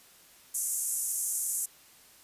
white band-pass noise, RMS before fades -32 dBFS, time 0.54-1.66 s, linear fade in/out 10 ms, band 6600 to 12000 Hz, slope 48 dB/octave, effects white hiss -57 dBFS RMS until 2.23 s + resampled to 32000 Hz

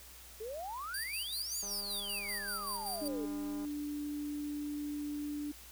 sine exponential two-way sweep, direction up then down, 415.3 to 7040 to 415.3 Hz, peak -39 dBFS, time 0.4-3.26 s, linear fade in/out 10 ms, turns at 1.58 s
15% pulse tone with tremolo, 4700 Hz, D8, 1 cent sharp, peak -31 dBFS, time 0.94-3.08 s, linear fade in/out 2 ms, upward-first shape square, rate 5.2 Hz, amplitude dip 55%
click train, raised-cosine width 1 ms, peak -38 dBFS, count 409, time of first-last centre 1.63-3.65 s, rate 202 Hz
sine tone, 293.7 Hz, D4, in tune, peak -36 dBFS, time 3.01-5.52 s, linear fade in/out 10 ms
effects added 60 Hz sine -57 dBFS peak until 5.71 s + white hiss -54 dBFS RMS until 5.71 s

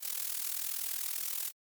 blue noise with amplitude modulation, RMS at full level -32 dBFS, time 0-1.52 s, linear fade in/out 50 ms, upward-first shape sine, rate 40.7 Hz, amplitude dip 85%, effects MP3 96 kbps

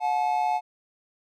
triangle tone pair together, 725.4 / 862 Hz, F#5 / A5, -34 / -36 cents, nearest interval minor third, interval 298 cents, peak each -23 dBFS, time 0-0.61 s, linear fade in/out 50 ms, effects none

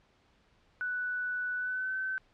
sine tone with pitch glide, 1484 to 1531.9 Hz, F#6 to G6, +5 to -40 cents, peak -31 dBFS, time 0.81-2.18 s, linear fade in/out 0 ms, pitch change +55 cents, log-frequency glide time 1.56-1.96 s, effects pink hiss -67 dBFS RMS until 2.33 s + low-pass 4000 Hz 12 dB/octave

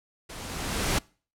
pink noise with level ramp, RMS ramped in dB -41 to -24 dBFS, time 0.29-0.99 s, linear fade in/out 10 ms, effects noise-tail reverb RT60 0.4 s tail -25 dB re dry + low-pass 11000 Hz 12 dB/octave

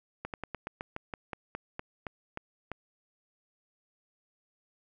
slowing click train, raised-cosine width 0.5 ms, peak -21 dBFS, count 14, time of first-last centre 0.25-2.717 s, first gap 88 ms, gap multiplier 1.12, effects none

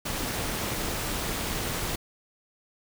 pink noise with amplitude modulation, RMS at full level -28 dBFS, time 0.05-1.96 s, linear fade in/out 10 ms, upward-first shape sine, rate 276 Hz, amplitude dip 60%, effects none

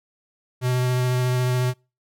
square tone with vibrato, 125.8 Hz, B2, 32 cents sharp, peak -20 dBFS, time 0.61-1.74 s, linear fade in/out 50 ms, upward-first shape sine, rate 14 Hz, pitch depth 10 cents each way, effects noise-tail reverb RT60 0.3 s tail -26 dB re dry

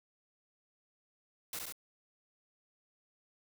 white noise with echo, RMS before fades -40 dBFS, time 1.53-1.59 s, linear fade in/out 2 ms, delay 67 ms, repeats 2, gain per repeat -2 dB, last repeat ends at 1.724 s, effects none

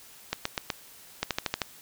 two click trains, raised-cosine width 0.2 ms, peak -9 / -10 dBFS, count 6 / 4, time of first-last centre 1.23-1.618 / 0.33-0.702 s, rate 12.9 / 8.06 Hz, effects white hiss -51 dBFS RMS until 1.81 s

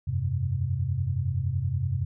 sine chord, F suspended second, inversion none, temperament equal, 87.31 / 98 / 130.81 Hz, F2 / G2 / C3, 0 / 0 / 0 cents, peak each -30 / -29 / -28 dBFS, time 0.07-2.05 s, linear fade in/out 10 ms, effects none

